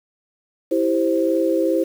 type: chord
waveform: sine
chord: C major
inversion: first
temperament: equal with one note detuned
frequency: 329.6 / 392 / 525.4 Hz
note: E4 / G4 / C5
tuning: 0 / 0 / +7 cents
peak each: -19 / -23 / -20 dBFS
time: 0.71-1.84 s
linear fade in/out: 10 ms
effects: 7-bit